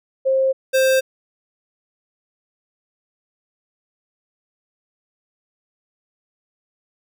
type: tone pair in turn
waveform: sine / square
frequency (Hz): 531 / 526.1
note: C5 / C5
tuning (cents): +25 / +9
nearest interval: unison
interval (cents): 16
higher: first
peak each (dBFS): -14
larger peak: neither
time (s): 0.25-0.53 / 0.73-1.01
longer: neither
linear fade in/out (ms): 20
effects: none